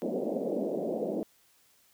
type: band-pass noise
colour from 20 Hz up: white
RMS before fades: -32 dBFS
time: 0.02-1.23 s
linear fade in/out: 0 ms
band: 190 to 620 Hz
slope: 48 dB/octave
effects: white hiss -65 dBFS RMS until 1.93 s